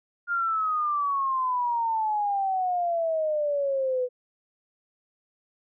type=exponential sweep; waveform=sine; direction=down; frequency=1417 to 494.1 Hz; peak=-23 dBFS; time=0.27-4.09 s; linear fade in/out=50 ms; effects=none